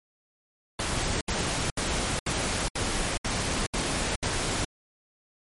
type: noise bursts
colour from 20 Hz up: pink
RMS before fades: -28 dBFS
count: 8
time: 0.79-4.647 s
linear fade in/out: 2 ms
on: 420 ms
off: 71 ms
effects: MP3 48 kbps